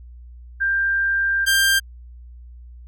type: tone pair in turn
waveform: sine / sawtooth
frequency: 1587 / 1587 Hz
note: G6 / G6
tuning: +21 / +21 cents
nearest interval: unison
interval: 0 cents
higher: neither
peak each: -17 / -11 dBFS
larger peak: second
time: 0.6-1.46 / 1.46-1.8 s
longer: first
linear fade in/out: 20 ms
effects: added 60 Hz sine -38 dBFS peak until 2.87 s